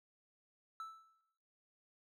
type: tone with exponential decay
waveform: triangle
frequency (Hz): 1317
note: E6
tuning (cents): -2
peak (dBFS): -39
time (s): 0.8-1.21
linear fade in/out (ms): 1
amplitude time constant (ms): 87
effects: noise-tail reverb RT60 1.0 s tail -20 dB re dry